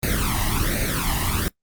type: noise with flanger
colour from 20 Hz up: pink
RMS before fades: -22 dBFS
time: 0.03-1.48 s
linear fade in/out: 0 ms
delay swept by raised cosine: 0.46 to 1.04 ms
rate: 1.3 Hz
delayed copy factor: +0.85
effects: noise-tail reverb RT60 0.1 s tail -21 dB re dry + Opus 32 kbps